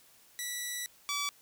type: tone pair in turn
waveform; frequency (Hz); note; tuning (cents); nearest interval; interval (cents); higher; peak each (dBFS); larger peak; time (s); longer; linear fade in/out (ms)
10% pulse; 1956 / 1149; B6 / D6; -17 / -38; major sixth; 921; first; -26 / -23; second; 0.39-0.86 / 1.09-1.29; first; 0
effects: white hiss -61 dBFS RMS until 1.41 s